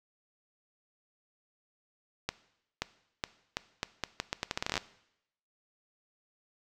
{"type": "accelerating click train", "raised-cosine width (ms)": 0.2, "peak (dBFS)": -13, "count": 19, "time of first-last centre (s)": [2.29, 4.778], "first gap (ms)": 530, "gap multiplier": 0.79, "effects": ["noise-tail reverb RT60 0.8 s tail -18 dB re dry"]}